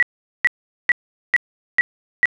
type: tone bursts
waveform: sine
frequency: 1941 Hz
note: B6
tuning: 31 cents flat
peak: -10 dBFS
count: 6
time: 0-2.256 s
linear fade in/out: 0 ms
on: 26 ms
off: 420 ms
effects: none